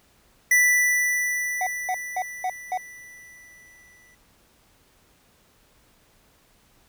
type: tone with exponential decay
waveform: square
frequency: 1975.5 Hz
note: B6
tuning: in tune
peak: -15 dBFS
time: 0.51-4.15 s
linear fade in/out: 5 ms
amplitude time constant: 790 ms
type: tone bursts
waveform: triangle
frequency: 740 Hz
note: F#5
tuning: in tune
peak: -21 dBFS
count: 5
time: 1.61-2.775 s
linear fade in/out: 2 ms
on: 57 ms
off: 220 ms
effects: pink hiss -60 dBFS RMS until 6.88 s